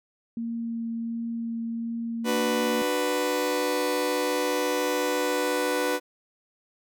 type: tone with vibrato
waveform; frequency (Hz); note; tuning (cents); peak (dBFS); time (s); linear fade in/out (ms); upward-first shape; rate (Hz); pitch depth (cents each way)
sine; 230.6; A#3; -19; -28; 0.37-2.82; 2; triangle; 1.4; 9
type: chord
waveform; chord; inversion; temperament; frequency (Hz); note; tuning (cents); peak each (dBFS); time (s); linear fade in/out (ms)
sawtooth; B minor; first; just; 296.3 / 370.4 / 493.9; D4 / F#4 / B4; +15 / +2 / 0; -26 / -27 / -22; 2.24-6; 50
effects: none